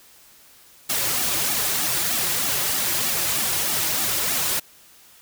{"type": "noise with flanger", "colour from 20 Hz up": "white", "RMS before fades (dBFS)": -23, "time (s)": [0.89, 4.6], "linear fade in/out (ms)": 10, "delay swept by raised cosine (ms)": [1.9, 4.5], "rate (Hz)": 3.2, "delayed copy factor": -1, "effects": ["white hiss -51 dBFS RMS until 5.21 s"]}